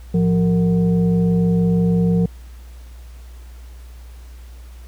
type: tone with frequency modulation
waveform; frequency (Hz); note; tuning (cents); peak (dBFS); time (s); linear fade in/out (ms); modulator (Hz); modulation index
sine; 174.61; F3; 0; -13; 0.14-2.26; 5; 283; 0.63
effects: added 60 Hz sine -35 dBFS peak until 4.87 s + pink hiss -51 dBFS RMS until 4.87 s